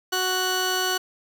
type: tone pair together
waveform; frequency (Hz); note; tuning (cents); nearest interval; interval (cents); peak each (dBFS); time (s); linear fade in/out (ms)
15% pulse; 370.3 / 1481.2; F#4 / F#6; +1 / +1; 2 octaves; 2400; -19; 0.12-0.98; 10
effects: none